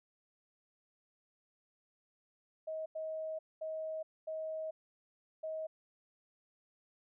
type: tone bursts at uneven times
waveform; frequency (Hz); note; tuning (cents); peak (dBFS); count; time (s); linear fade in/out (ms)
sine; 633; D#5; +30; -37; 5; 2.67-2.86 / 2.95-3.39 / 3.61-4.03 / 4.27-4.71 / 5.43-5.67; 10
effects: none